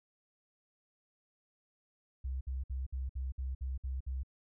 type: tone bursts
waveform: sine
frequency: 65.41 Hz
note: C2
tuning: in tune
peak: -34 dBFS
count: 9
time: 2.24-4.234 s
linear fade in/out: 10 ms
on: 170 ms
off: 58 ms
effects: none